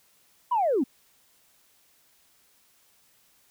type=linear sweep; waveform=sine; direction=down; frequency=1022 to 224.6 Hz; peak=-20 dBFS; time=0.51-0.84 s; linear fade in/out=10 ms; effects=tanh soft clip ceiling -16 dBFS + white hiss -63 dBFS RMS until 3.5 s